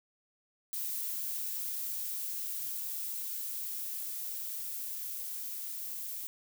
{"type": "noise with level ramp", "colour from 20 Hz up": "violet", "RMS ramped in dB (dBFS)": [-36, -40], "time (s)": [0.73, 6.27], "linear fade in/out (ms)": 0, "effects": []}